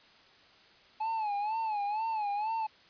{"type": "tone with vibrato", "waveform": "triangle", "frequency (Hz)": 855, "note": "A5", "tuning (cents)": -50, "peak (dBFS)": -28, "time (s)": [1, 2.67], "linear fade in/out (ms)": 10, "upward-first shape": "sine", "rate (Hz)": 2.1, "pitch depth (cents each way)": 99, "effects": ["white hiss -59 dBFS RMS until 2.89 s", "resampled to 11025 Hz"]}